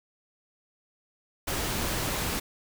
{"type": "noise", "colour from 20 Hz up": "pink", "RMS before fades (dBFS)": -30, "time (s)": [1.47, 2.4], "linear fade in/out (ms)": 10, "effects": []}